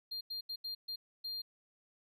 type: tone bursts at uneven times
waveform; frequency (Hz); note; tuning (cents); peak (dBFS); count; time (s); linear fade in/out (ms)
triangle; 4200; C8; +6; -37; 6; 0.11-0.21 / 0.3-0.41 / 0.49-0.56 / 0.64-0.75 / 0.88-0.96 / 1.24-1.42; 10
effects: none